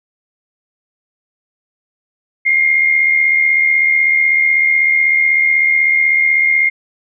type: tone with amplitude modulation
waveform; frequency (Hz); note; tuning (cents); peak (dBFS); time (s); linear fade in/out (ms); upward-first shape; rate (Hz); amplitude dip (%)
sine; 2124; C7; +25; -7; 2.45-6.7; 20; sine; 76.1; 50
effects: none